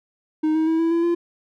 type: tone with pitch steps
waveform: triangle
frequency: 310.9 / 317.1 / 323.4 / 329.8 / 336.3 / 343 Hz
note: D#4 / D#4 / E4 / E4 / E4 / F4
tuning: -1 / +33 / -33 / +1 / +35 / -31 cents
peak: -15 dBFS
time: 0.43-1.15 s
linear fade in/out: 10 ms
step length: 120 ms
effects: none